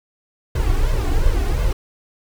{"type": "noise with flanger", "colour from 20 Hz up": "brown", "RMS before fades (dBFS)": -17, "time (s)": [0.55, 1.73], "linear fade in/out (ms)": 5, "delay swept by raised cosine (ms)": [1.9, 2.78], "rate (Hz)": 2.8, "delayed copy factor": 0.85, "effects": []}